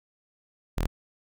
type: tone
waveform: sawtooth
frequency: 40.93 Hz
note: E1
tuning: 12 cents flat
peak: -21 dBFS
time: 0.77-0.87 s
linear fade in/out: 10 ms
effects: none